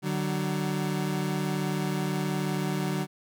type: tone pair together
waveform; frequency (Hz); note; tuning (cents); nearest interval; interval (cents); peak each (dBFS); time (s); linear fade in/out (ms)
30% pulse; 149.3 / 188.11; D3 / F#3; +29 / +29; major third; 400; -27; 0.02-3.07; 50
effects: none